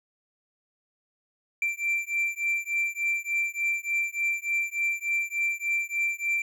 triangle beating tone pair, 2350 / 2353.4 Hz, D7 / D7, +1 / +3 cents, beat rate 3.4 Hz, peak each -27 dBFS, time 1.62-6.42 s, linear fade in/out 2 ms, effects none

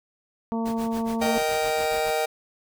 harmonic tone, 227.5 Hz, A#3, 42 cents flat, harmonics 1 / 2 / 3 / 4 / 5, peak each -25 / -33 / -35 / -34 / -42 dBFS, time 0.52-1.38 s, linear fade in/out 0 ms
pink noise with tremolo, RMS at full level -38 dBFS, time 0.65-2.11 s, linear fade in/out 10 ms, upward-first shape sine, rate 7.1 Hz, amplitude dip 95%
45% pulse chord, Eb major, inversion second, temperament just, 466.7 / 622.3 / 777.8 Hz, Bb4 / Eb5 / G5, +2 / 0 / -14 cents, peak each -27 dBFS, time 1.21-2.26 s, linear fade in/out 10 ms
effects none

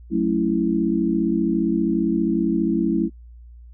sine chord, F# minor seventh, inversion none, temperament equal, 185 / 220 / 277.2 / 329.6 Hz, F#3 / A3 / C#4 / E4, 0 / 0 / 0 / 0 cents, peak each -24 / -23 / -25 / -21 dBFS, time 0.1-3.1 s, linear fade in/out 50 ms, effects noise-tail reverb RT60 0.1 s tail -23 dB re dry + added 59 Hz sine -40 dBFS peak until 3.73 s

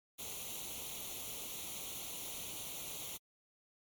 white noise with comb filter, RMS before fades -44 dBFS, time 0.18-3.18 s, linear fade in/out 20 ms, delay 0.3 ms, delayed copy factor +0.8, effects MP3 96 kbps

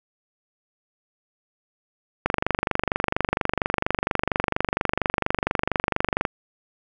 click train, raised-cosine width 0.5 ms, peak -5 dBFS, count 98, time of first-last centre 2.26-6.252 s, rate 24.3 Hz, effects none

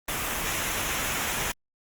pink noise with comb filter, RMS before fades -29 dBFS, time 0.08-1.52 s, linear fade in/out 5 ms, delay 0.22 ms, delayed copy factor -0.55, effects Opus 24 kbps

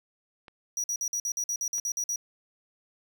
clicks, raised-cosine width 0.3 ms, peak -31 dBFS, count 2, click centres 0.482 / 1.782 s
square tone bursts, 5800 Hz, F#8, 35 cents flat, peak -28 dBFS, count 12, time 0.77-2.159 s, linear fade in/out 2 ms, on 69 ms, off 51 ms
effects none

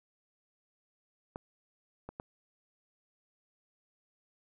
clicks, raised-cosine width 1 ms, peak -25 / -28 / -25 dBFS, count 3, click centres 1.359 / 2.09 / 2.199 s, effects none

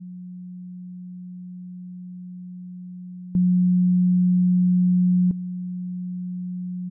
sine tone with level steps, 180.4 Hz, F#3, 44 cents flat, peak -34 / -15 / -27 dBFS, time 0-6.9 s, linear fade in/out 20 ms, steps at 3.35 / 5.31 s, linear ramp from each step 2 ms, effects none

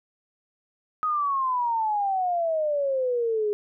sine exponential sweep, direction down, 1264 to 409.2 Hz, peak -22 dBFS, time 1.03-3.53 s, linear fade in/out 0 ms, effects none

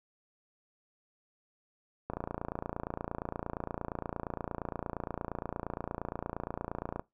click train, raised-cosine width 1 ms, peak -21 dBFS, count 141, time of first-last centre 2.1-6.995 s, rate 28.6 Hz, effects noise-tail reverb RT60 0.2 s tail -21 dB re dry

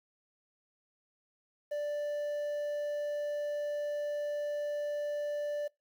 triangle tone with quantisation, 587.3 Hz, D5, in tune, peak -30 dBFS, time 1.71-5.68 s, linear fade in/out 10 ms, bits 10, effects noise-tail reverb RT60 0.2 s tail -24 dB re dry

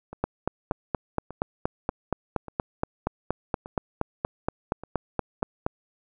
two click trains, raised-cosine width 1 ms, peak -24 / -10 dBFS, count 10 / 24, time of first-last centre 0.13-5.424 / 0.24-5.665 s, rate 1.7 / 4.24 Hz, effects none

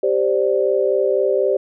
sine chord, G suspended fourth, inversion none, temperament equal, 392 / 523.3 / 587.3 Hz, G4 / C5 / D5, 0 / 0 / 0 cents, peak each -18 / -19 / -20 dBFS, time 0.03-1.57 s, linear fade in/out 5 ms, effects none

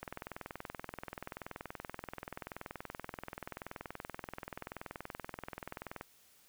click train, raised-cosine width 0.5 ms, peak -26 dBFS, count 126, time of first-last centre 0.03-6.011 s, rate 20.9 Hz, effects white hiss -65 dBFS RMS until 6.48 s

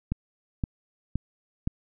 click train, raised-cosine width 5 ms, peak -14 dBFS, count 4, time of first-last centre 0.12-1.674 s, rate 1.93 Hz, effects none

